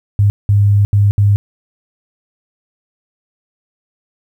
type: tone bursts at uneven times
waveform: sine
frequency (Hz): 101.7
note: G#2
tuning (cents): -36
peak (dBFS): -7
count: 4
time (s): 0.19-0.3 / 0.49-0.85 / 0.93-1.11 / 1.18-1.36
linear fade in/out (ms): 0
effects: 8-bit